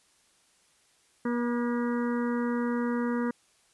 harmonic tone with a mistuned harmonic, 240 Hz, B3, 49 cents flat, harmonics 1 / 2 / 4 / 5 / 6 / 7 / 8, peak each -27 / -33 / -39 / -41 / -43 / -44 / -45 dBFS, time 1.25-3.31 s, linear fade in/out 5 ms, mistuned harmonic 7, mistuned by -40 cents, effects white hiss -65 dBFS RMS until 3.73 s + resampled to 24000 Hz

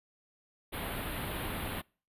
pink band-stop noise, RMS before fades -37 dBFS, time 0.72-1.82 s, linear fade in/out 20 ms, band 3800 to 10000 Hz, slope 48 dB/octave, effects noise-tail reverb RT60 0.4 s tail -26 dB re dry + resampled to 32000 Hz

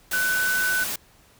sine tone in noise, 1500 Hz, F#6, 23 cents sharp, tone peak -21 dBFS, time 0.13-0.84 s, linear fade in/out 5 ms, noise white, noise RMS -29 dBFS, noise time 0.11-0.96 s, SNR +5 dB, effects pink hiss -56 dBFS RMS until 1.39 s

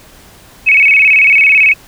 sine tone with vibrato, 2389 Hz, D7, 29 cents sharp, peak -4 dBFS, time 0.66-1.74 s, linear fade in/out 20 ms, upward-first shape square, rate 18 Hz, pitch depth 120 cents each way, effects pink hiss -40 dBFS RMS until 1.87 s

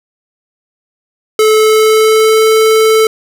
square tone with pitch glide, 433.5 to 439.6 Hz, A4 to A4, -26 to -2 cents, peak -6 dBFS, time 1.39-3.07 s, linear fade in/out 2 ms, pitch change +24 cents, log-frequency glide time 1.55-2.46 s, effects none

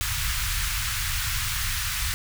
pink band-stop noise, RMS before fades -27 dBFS, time 0.01-2.14 s, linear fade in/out 0 ms, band 110 to 1300 Hz, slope 24 dB/octave, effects none

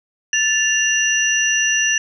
sine tone cluster, 1752 / 2790 / 5880 Hz, A6 / F7 / F#8, -8 / -2 / -12 cents, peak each -19 dBFS, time 0.33-1.98 s, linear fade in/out 2 ms, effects none

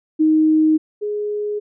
sine tone pair in turn, 312.4 / 417 Hz, D#4 / G#4, +7 / +7 cents, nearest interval perfect fourth, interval 500 cents, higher second, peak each -11 / -20 dBFS, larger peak first, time 0.19-0.78 / 1.01-1.6 s, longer neither, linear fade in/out 20 ms, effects none

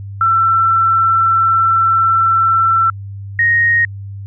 sine tone pair in turn, 1341 / 1868.2 Hz, E6 / A#6, +29 / +3 cents, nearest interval tritone, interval 574 cents, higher second, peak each -9 dBFS, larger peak neither, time 0.21-2.9 / 3.39-3.85 s, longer first, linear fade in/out 2 ms, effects added 99 Hz sine -25 dBFS peak until 4.26 s

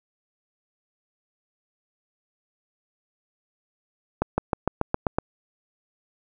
accelerating click train, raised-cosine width 1 ms, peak -7 dBFS, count 8, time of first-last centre 4.22-5.185 s, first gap 160 ms, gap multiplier 0.95, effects none

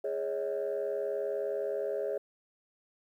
sine chord, Ab suspended fourth, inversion none, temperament equal with one note detuned, 415.3 / 554.4 / 634.2 Hz, Ab4 / Db5 / Eb5, 0 / 0 / +33 cents, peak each -33 / -33 / -36 dBFS, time 0.04-2.18 s, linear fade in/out 5 ms, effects tanh soft clip ceiling -25 dBFS + 11-bit

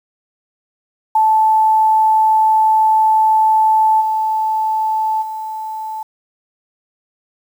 sine tone with level steps, 874 Hz, A5, 12 cents flat, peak -9 / -14 / -22 dBFS, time 1.15-6.03 s, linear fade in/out 5 ms, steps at 4 / 5.21 s, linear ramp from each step 20 ms, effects 7-bit

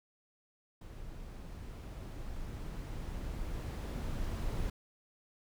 brown noise with level ramp, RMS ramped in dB -47 to -35 dBFS, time 0.81-4.7 s, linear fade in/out 5 ms, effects none

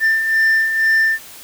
sine beating tone pair, 1784 / 1786.1 Hz, A6 / A6, +23 / +25 cents, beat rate 2.1 Hz, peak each -18 / -11 dBFS, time 0-1.19 s, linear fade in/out 50 ms, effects tanh soft clip ceiling -10 dBFS + white hiss -38 dBFS RMS until 1.43 s

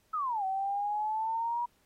sine exponential two-way sweep, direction down then up, 1318.5 to 758 to 964 Hz, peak -29 dBFS, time 0.13-1.66 s, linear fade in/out 10 ms, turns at 0.45 s, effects pink hiss -70 dBFS RMS until 1.85 s + AAC 48 kbps

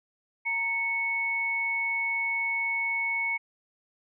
sine tone pair together, 924 / 2210 Hz, A#5 / C#7, -16 / -6 cents, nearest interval octave + minor third, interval 1510 cents, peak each -36 / -26 dBFS, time 0.45-3.38 s, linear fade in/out 20 ms, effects none

